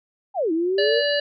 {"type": "exponential two-way sweep", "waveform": "sine", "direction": "down then up", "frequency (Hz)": [859, 315.1, 490.7], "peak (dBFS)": -19, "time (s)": [0.34, 1.03], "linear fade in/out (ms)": 50, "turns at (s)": 0.52}
{"type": "harmonic tone", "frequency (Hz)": 579, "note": "D5", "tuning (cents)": -25, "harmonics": [1, 3, 5, 7, 8], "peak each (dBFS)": [-21, -26, -28, -29, -30], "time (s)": [0.78, 1.2], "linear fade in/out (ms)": 5}
{"effects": []}